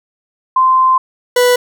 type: tone pair in turn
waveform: sine / 40% pulse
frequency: 1039 / 493 Hz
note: C6 / B4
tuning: -12 / -3 cents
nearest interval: octave + minor second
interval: 1291 cents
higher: first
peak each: -7 dBFS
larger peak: neither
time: 0.56-0.98 / 1.36-1.56 s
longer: first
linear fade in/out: 5 ms
effects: none